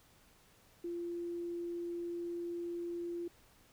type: tone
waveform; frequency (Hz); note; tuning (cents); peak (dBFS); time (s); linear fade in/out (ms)
sine; 344.6; F4; -23; -37; 0.84-3.28; 5
effects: pink hiss -65 dBFS RMS until 3.72 s